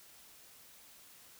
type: silence
effects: white hiss -58 dBFS RMS until 1.39 s